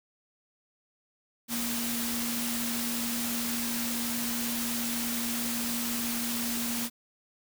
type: tone in noise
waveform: sine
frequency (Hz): 235.8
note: A#3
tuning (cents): +20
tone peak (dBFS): -33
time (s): 1.48-6.9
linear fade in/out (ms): 50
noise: white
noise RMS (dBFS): -33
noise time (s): 1.48-6.9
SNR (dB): -3
effects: none